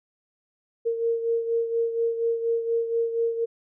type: beating tone pair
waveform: sine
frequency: 460.8 / 465 Hz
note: A#4 / A#4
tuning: -20 / -4 cents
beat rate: 4.2 Hz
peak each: -23 / -30 dBFS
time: 0.85-3.46 s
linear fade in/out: 20 ms
effects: none